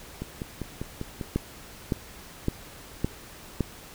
two click trains, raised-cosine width 3 ms, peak -11 / -19 dBFS, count 5 / 6, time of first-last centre 1.36-3.607 / 0.22-1.212 s, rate 1.78 / 5.04 Hz, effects pink hiss -46 dBFS RMS until 3.94 s

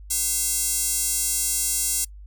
square tone with high-pass filter, 300 Hz, D4, 37 cents sharp, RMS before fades -24 dBFS, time 0.1-2.05 s, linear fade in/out 10 ms, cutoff 8000 Hz, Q 1.7, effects noise-tail reverb RT60 0.1 s tail -24 dB re dry + added 50 Hz sine -39 dBFS peak until 2.26 s

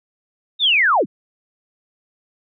sine linear sweep, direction down, 3770 to 116.7 Hz, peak -12 dBFS, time 0.59-1.06 s, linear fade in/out 50 ms, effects none

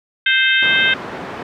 harmonic tone, 523 Hz, C5, 1 cent flat, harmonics 3 / 4 / 5 / 6 / 7, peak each -15 / -19 / -20 / -19 / -22 dBFS, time 0.26-0.94 s, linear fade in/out 5 ms
pink band-pass noise, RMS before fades -29 dBFS, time 0.62-1.43 s, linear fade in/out 5 ms, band 200 to 1800 Hz, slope 12 dB/octave
effects none

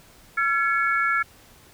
sine tone cluster, 1362 / 1700 / 2216 Hz, F6 / G#6 / C#7, -44 / +40 / -1 cents, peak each -22 / -24 / -27 dBFS, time 0.37-1.23 s, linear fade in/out 10 ms, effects pink hiss -52 dBFS RMS until 1.73 s

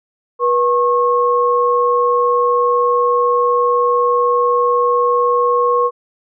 sine tone pair together, 485.3 / 1087 Hz, B4 / C#6, -30 / -34 cents, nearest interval octave + major second, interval 1396 cents, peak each -14 dBFS, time 0.39-5.91 s, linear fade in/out 50 ms, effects none

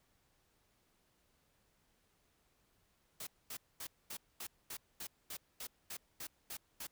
white noise bursts, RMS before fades -45 dBFS, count 13, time 3.2-6.87 s, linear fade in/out 5 ms, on 70 ms, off 230 ms, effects pink hiss -75 dBFS RMS until 6.91 s

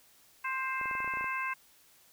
harmonic tone, 525 Hz, C5, 6 cents sharp, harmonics 2 / 3 / 4 / 5, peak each -35 / -37 / -38 / -39 dBFS, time 0.44-1.54 s, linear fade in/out 10 ms
clicks, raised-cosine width 1 ms, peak -31 dBFS, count 11, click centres 0.813 / 0.857 / 0.912 / 0.952 / 1.004 / 1.045 / 1.077 / 1.138 / 1.172 / 1.21 / 1.243 s
effects white hiss -62 dBFS RMS until 2.12 s

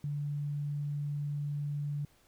sine tone, 145.4 Hz, D3, 17 cents flat, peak -32 dBFS, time 0.04-2.05 s, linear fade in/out 2 ms, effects pink hiss -66 dBFS RMS until 2.27 s

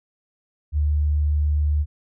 sine tone, 74.4 Hz, D2, 23 cents sharp, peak -17 dBFS, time 0.72-1.86 s, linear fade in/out 50 ms, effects none

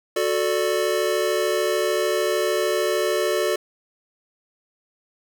square chord, D major, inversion first, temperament just, 367.1 / 440.5 / 587.3 Hz, F#4 / A4 / D5, -14 / +2 / 0 cents, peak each -25 dBFS, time 0.16-3.56 s, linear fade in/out 5 ms, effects none

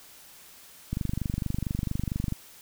click train, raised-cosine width 5 ms, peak -16 dBFS, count 35, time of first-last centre 0.93-2.323 s, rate 24.4 Hz, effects white hiss -51 dBFS RMS until 2.61 s

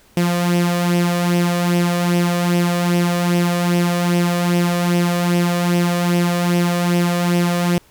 sawtooth tone with flanger, 174.61 Hz, F3, in tune, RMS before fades -17 dBFS, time 0.17-7.78 s, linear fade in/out 2 ms, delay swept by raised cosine 0.35 to 1.75 ms, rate 2.5 Hz, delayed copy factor +0.55, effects pink hiss -52 dBFS RMS until 7.9 s

